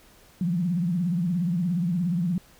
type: tone with vibrato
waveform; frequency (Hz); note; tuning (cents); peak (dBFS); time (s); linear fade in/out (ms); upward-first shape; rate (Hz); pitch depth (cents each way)
sine; 174.61; F3; 0; -22; 0.41-2.38; 2; triangle; 17; 170
effects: pink hiss -55 dBFS RMS until 2.59 s